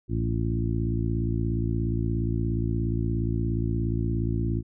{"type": "harmonic tone with a mistuned harmonic", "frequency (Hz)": 57, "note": "A#1", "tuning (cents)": -38, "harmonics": [1, 2, 3, 4, 5, 6], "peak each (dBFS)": [-29, -27, -33, -34, -34, -34], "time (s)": [0.08, 4.63], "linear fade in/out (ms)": 50, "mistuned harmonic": 1, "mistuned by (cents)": 91, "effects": []}